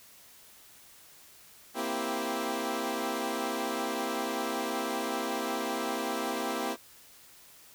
15% pulse chord, C dominant seventh, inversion third, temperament equal with one note detuned, 233.1 / 263.1 / 329.6 / 392 Hz, Bb3 / C4 / E4 / G4, 0 / +10 / 0 / 0 cents, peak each -30 dBFS, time 1.74-6.77 s, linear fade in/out 50 ms, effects white hiss -55 dBFS RMS until 7.74 s

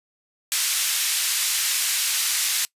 white band-pass noise, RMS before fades -23 dBFS, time 0.52-2.65 s, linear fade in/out 0 ms, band 2000 to 11000 Hz, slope 12 dB/octave, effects noise-tail reverb RT60 0.1 s tail -23 dB re dry + resampled to 32000 Hz

